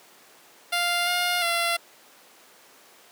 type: tone with pitch steps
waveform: 10% pulse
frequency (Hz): 699 / 709 / 684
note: F5 / F5 / F5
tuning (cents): +1 / +26 / -36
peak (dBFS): -14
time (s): 0.72-1.77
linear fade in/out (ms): 10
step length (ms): 350
effects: pink hiss -52 dBFS RMS until 3.11 s + high-pass 400 Hz 12 dB/octave